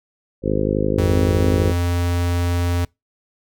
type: harmonic tone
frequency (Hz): 51.7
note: G#1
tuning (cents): -7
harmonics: 1 / 2 / 3 / 4 / 5 / 6 / 7 / 8 / 9 / 10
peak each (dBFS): -26 / -26 / -26 / -26 / -26 / -26 / -26 / -26 / -26 / -26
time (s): 0.42-1.74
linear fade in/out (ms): 50
type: tone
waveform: square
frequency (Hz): 87.31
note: F2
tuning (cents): 0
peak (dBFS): -18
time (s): 0.98-2.85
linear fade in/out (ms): 5
effects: noise-tail reverb RT60 0.2 s tail -25 dB re dry